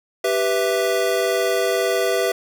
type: chord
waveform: square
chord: E minor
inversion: first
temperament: equal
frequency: 392 / 493.9 / 659.3 Hz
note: G4 / B4 / E5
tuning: 0 / 0 / 0 cents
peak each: -23 dBFS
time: 0.24-2.32 s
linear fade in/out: 5 ms
effects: none